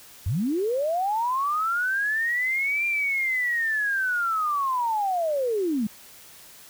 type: linear two-way sweep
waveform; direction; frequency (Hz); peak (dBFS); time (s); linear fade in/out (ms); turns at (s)
sine; up then down; 74.6 to 2390 to 197.4; -22; 0.26-5.87; 5; 2.86
effects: white hiss -48 dBFS RMS until 6.69 s